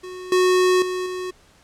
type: tone with level steps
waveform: square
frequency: 367 Hz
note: F#4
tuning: 14 cents flat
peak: -33 / -15 / -24 / -27 dBFS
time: 0.03-1.31 s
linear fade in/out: 10 ms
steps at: 0.32 / 0.82 / 1.06 s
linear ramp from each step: 2 ms
effects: pink hiss -54 dBFS RMS until 1.63 s + low-pass 9000 Hz 12 dB/octave